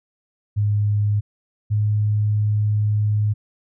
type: tone pair in turn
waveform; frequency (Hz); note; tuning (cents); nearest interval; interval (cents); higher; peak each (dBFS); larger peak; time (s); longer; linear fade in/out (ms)
sine; 103.83 / 105.34; G#2 / G#2; 0 / +25; unison; 25; second; -16; neither; 0.56-1.21 / 1.7-3.34; second; 20
effects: none